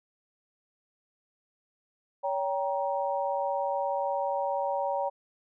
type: chord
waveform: sine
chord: G diminished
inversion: second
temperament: just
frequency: 564.5 / 784 / 940.8 Hz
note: Db5 / G5 / Bb5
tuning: +31 / 0 / +16 cents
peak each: -30 / -32 / -32 dBFS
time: 2.23-5.1 s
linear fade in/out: 20 ms
effects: none